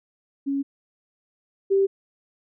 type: tone pair in turn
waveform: sine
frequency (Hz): 277.2 / 391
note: C#4 / G4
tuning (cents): 0 / -4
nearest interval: tritone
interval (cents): 596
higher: second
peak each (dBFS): -22 / -16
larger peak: second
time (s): 0.46-0.63 / 1.7-1.87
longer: neither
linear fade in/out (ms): 20
effects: none